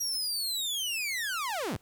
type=linear sweep; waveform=sawtooth; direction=down; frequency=5730 to 58.8 Hz; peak=-27 dBFS; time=0-1.77 s; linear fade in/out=10 ms; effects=pink hiss -63 dBFS RMS until 1.81 s